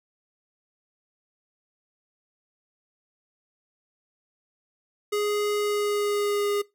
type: tone with pitch glide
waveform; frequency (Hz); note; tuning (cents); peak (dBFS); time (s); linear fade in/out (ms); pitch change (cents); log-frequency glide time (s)
square; 415.3 to 409.1; G#4 to G#4; 0 to -26; -24; 5.12-6.62; 10; -26; 5.58-6.5
effects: noise-tail reverb RT60 0.2 s tail -21 dB re dry